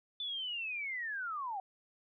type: linear sweep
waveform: sine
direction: down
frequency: 3520 to 740 Hz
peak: -36 dBFS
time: 0.2-1.6 s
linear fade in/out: 2 ms
effects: none